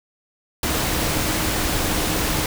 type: tone in noise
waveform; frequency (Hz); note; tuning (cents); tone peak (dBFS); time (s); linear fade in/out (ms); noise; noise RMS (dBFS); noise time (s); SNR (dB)
sine; 311.1; D#4; 0; -31; 0.63-2.46; 2; pink; -22; 0.63-2.46; -12
effects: none